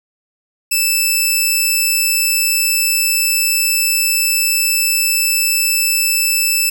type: tone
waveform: 10% pulse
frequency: 2637 Hz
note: E7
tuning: in tune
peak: -4 dBFS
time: 0.71-6.7 s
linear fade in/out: 10 ms
effects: none